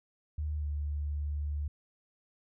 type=tone with pitch glide; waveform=sine; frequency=75.6 to 73.45 Hz; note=D#2 to D2; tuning=-49 to +1 cents; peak=-31 dBFS; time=0.38-1.68 s; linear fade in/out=5 ms; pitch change=-50 cents; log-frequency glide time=0.57-0.66 s; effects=none